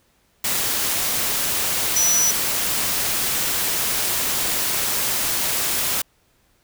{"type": "tone in noise", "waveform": "sine", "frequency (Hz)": 5910, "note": "F#8", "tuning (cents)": -3, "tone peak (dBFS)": -16, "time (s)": [1.96, 2.31], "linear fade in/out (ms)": 5, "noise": "white", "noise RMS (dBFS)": -22, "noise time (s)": [0.44, 6.02], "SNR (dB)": 3, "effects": ["pink hiss -62 dBFS RMS until 6.63 s"]}